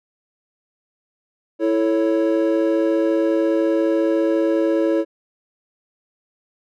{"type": "chord", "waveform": "triangle", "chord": "A major", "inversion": "second", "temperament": "equal", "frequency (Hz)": [329.6, 440, 554.4], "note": ["E4", "A4", "C#5"], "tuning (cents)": [0, 0, 0], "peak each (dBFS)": [-16, -21, -19], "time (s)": [1.59, 5.05], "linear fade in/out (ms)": 50, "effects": []}